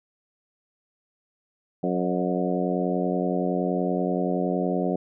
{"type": "harmonic tone with a mistuned harmonic", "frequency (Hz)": 90.6, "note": "F#2", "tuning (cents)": -36, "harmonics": [2, 3, 4, 5, 6, 7, 8], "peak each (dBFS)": [-27, -29, -30, -31, -32, -32, -33], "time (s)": [1.83, 4.96], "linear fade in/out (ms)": 5, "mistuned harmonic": 7, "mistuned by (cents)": -32, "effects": []}